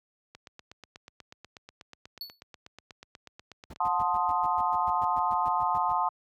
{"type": "click train", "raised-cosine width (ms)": 0.2, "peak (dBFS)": -28, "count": 29, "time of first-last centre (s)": [0.35, 3.76], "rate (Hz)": 8.21}
{"type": "tone with exponential decay", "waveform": "square", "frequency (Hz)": 4435, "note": "C#8", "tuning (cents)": 0, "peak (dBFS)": -33, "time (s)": [2.21, 2.4], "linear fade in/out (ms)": 1, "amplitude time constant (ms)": 40}
{"type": "noise bursts", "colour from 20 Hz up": "brown", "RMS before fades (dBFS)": -41, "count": 16, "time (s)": [3.7, 5.926], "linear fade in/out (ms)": 5, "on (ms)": 36, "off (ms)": 110}
{"type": "chord", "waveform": "sine", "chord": "F# diminished seventh", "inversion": "none", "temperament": "equal with one note detuned", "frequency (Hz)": [721.4, 880, 1046.5, 1244.5], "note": ["F#5", "A5", "C6", "Eb6"], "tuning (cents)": [-44, 0, 0, 0], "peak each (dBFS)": [-31, -28, -29, -32], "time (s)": [3.8, 6.09], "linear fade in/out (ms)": 5}
{"effects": ["high-pass 60 Hz 12 dB/octave"]}